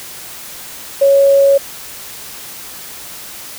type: tone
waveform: sine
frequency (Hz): 554.4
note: C#5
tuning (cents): 0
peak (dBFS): -6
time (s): 1.01-1.58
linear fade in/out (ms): 10
effects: white hiss -31 dBFS RMS until 3.58 s